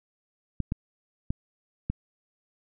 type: clicks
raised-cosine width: 5 ms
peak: -15 dBFS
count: 4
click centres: 0.603 / 0.721 / 1.305 / 1.9 s
effects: none